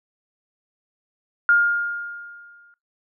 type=tone with exponential decay; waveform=sine; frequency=1413 Hz; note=F6; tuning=20 cents sharp; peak=-11 dBFS; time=1.49-2.74 s; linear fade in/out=1 ms; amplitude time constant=270 ms; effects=noise-tail reverb RT60 0.2 s tail -21 dB re dry